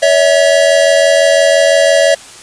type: tone pair together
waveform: square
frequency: 564 / 649.9 Hz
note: C#5 / E5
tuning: +30 / -25 cents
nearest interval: major second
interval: 245 cents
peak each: -10 dBFS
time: 0.02-2.15 s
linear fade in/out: 10 ms
effects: white hiss -34 dBFS RMS until 2.42 s + resampled to 22050 Hz